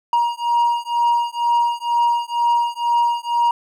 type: beating tone pair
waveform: triangle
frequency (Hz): 946 / 948.1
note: A#5 / A#5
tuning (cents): +25 / +29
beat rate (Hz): 2.1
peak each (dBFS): -17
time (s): 0.13-3.51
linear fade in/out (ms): 2
effects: none